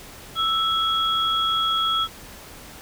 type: tone pair together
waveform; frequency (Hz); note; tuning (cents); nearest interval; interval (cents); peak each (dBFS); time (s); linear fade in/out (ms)
sine; 1318.5 / 3322; E6 / G#7; 0 / 0; octave + major third; 1600; -22; 0.35-2.08; 50
effects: pink hiss -42 dBFS RMS until 2.81 s